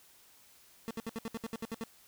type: tone bursts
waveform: 30% pulse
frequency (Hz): 226.1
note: A3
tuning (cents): +47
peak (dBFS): -33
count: 11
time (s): 0.88-1.837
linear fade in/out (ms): 0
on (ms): 27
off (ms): 66
effects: white hiss -61 dBFS RMS until 2.07 s